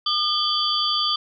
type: tone cluster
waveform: sine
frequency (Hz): 1212 / 3124 / 3418 / 4630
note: D#6 / G7 / G#7 / D8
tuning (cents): -46 / -7 / +49 / -25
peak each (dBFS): -25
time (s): 0.06-1.16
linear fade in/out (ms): 5
effects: none